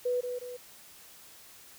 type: tone with echo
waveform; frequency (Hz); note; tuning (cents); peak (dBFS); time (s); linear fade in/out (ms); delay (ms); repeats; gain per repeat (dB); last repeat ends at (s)
sine; 493.9; B4; 0; -26; 0.05-0.21; 10; 180; 2; -6; 0.57
effects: white hiss -53 dBFS RMS until 1.78 s